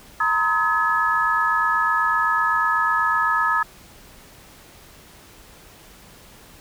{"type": "tone cluster", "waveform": "sine", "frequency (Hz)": [931, 1019, 1274, 1702], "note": ["A#5", "C6", "D#6", "G#6"], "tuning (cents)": [-2, -46, 41, 42], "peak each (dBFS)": [-25, -28, -20, -22], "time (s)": [0.2, 3.63], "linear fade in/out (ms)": 5, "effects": ["pink hiss -47 dBFS RMS until 6.6 s"]}